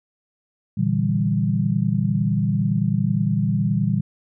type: chord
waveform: sine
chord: E half-diminished seventh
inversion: second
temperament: equal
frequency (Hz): 116.54 / 146.83 / 164.81 / 196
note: Bb2 / D3 / E3 / G3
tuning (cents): 0 / 0 / 0 / 0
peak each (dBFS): -23 / -24 / -24 / -22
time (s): 0.77-4.01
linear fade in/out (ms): 10
effects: none